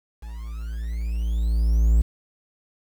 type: tone with level ramp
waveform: triangle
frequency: 56.3 Hz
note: A1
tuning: 40 cents sharp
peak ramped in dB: -31 to -11 dBFS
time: 0.22-2.02 s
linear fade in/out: 10 ms
effects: 8-bit